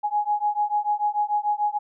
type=beating tone pair; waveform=sine; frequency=830.6 / 837.4 Hz; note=G#5 / G#5; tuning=0 / +14 cents; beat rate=6.8 Hz; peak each=-24 dBFS; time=0.03-1.79 s; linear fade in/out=20 ms; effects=none